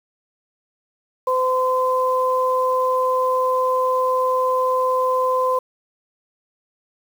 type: tone pair together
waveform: sine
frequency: 511.1 / 1027 Hz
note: C5 / C6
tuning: -41 / -33 cents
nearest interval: octave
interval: 1208 cents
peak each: -19 dBFS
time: 1.27-5.59 s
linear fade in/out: 5 ms
effects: 7-bit